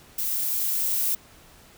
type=noise with level ramp; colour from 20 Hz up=violet; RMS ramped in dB=-27 to -24 dBFS; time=0.18-1.15 s; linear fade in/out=5 ms; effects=pink hiss -52 dBFS RMS until 1.77 s